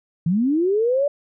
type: linear sweep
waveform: sine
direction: up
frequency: 155.4 to 587.3 Hz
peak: -16 dBFS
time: 0.26-1.08 s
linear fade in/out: 5 ms
effects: none